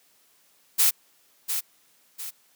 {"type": "noise with echo", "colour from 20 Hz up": "blue", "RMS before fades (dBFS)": -19, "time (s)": [0.78, 0.91], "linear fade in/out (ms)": 20, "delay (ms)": 700, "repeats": 2, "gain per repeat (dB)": -8, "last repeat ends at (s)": 2.31, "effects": ["white hiss -62 dBFS RMS until 2.55 s", "high-pass 150 Hz 12 dB/octave"]}